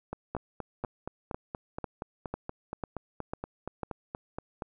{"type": "two click trains", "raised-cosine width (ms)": 1, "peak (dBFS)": [-21, -19], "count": [20, 8], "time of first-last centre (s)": [[0.13, 4.622], [0.35, 3.833]], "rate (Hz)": [4.23, 2.01], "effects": []}